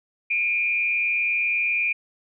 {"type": "tone with frequency modulation", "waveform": "sine", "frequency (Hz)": 2412, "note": "D7", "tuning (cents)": 46, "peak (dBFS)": -20, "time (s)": [0.3, 1.93], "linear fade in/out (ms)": 10, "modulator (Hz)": 152, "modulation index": 0.56, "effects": []}